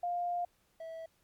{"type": "tone pair in turn", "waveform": ["sine", "triangle"], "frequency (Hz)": [703, 652.1], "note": ["F5", "E5"], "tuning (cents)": [11, -19], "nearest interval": "minor second", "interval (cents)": 130, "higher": "first", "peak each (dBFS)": [-31, -39], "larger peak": "first", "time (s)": [[0.03, 0.45], [0.8, 1.06]], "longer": "first", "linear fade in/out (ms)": 5, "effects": ["pink hiss -72 dBFS RMS until 1.23 s", "MP3 96 kbps"]}